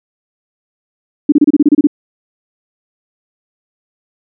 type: tone bursts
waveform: sine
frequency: 293.7 Hz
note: D4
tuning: in tune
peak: -3 dBFS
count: 10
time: 1.29-1.871 s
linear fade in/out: 5 ms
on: 32 ms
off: 29 ms
effects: none